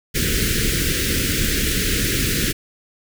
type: band-stop noise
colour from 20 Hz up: pink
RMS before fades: -20 dBFS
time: 0.14-2.53 s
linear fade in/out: 20 ms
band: 470 to 1500 Hz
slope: 48 dB/octave
effects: none